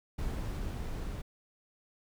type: noise with level ramp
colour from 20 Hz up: brown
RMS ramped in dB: -35 to -38 dBFS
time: 0.18-1.22 s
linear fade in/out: 10 ms
effects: none